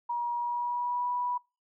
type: tone with pitch glide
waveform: sine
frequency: 955 to 980.1 Hz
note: A#5 to B5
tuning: +42 to -13 cents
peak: -28 dBFS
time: 0.09-1.38 s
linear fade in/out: 10 ms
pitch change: +45 cents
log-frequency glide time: 0.35-1.09 s
effects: noise-tail reverb RT60 0.3 s tail -25 dB re dry